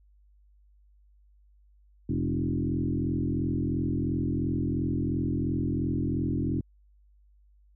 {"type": "tone with frequency modulation", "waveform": "sine", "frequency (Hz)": 199.2, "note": "G3", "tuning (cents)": 28, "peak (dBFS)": -25, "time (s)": [2.09, 6.61], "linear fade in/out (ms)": 5, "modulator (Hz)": 42.9, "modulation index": 3.1, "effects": ["added 50 Hz sine -57 dBFS peak until 7.75 s"]}